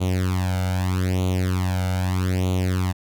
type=tone with flanger; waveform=sawtooth; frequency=92.2 Hz; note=F#2; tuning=6 cents flat; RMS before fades=-22 dBFS; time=0-2.93 s; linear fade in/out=20 ms; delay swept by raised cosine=0.29 to 1.39 ms; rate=0.8 Hz; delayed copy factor=+0.85; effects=none